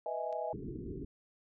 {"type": "chord", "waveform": "sine", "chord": "E major seventh", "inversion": "second", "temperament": "equal with one note detuned", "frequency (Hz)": [493.9, 622.3, 655.5, 830.6], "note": ["B4", "D#5", "E5", "G#5"], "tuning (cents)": [0, 0, -10, 0], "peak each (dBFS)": [-42, -39, -39, -40], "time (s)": [0.06, 0.53], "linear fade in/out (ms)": 2}
{"type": "click", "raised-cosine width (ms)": 0.2, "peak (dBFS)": -39, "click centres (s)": 0.327}
{"type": "low-pass noise", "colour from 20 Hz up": "white", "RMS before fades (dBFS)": -42, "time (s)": [0.53, 1.05], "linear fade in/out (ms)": 5, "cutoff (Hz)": 420, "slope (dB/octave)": 96}
{"effects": []}